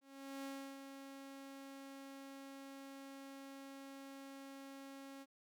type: tone with ADSR envelope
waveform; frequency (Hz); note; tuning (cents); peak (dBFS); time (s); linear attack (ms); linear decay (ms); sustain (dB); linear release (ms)
sawtooth; 273.2; C#4; -25; -40; 0.01-5.26; 430; 330; -7; 43
effects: none